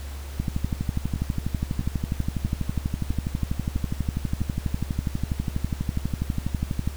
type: two click trains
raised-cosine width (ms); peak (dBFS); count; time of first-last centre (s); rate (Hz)
5; -12 / -18; 80 / 6; 0.4-6.875 / 1.16-4.407; 12.2 / 1.54
effects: added 70 Hz sine -33 dBFS peak until 6.96 s + pink hiss -44 dBFS RMS until 6.96 s